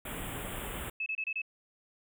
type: band-stop noise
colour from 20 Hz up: pink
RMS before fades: -39 dBFS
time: 0.05-0.9 s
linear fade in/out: 5 ms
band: 3500 to 7500 Hz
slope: 96 dB/octave
type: tone bursts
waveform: sine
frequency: 2600 Hz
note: E7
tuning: 24 cents flat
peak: -31 dBFS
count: 5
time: 1-1.418 s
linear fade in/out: 5 ms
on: 62 ms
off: 27 ms
effects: none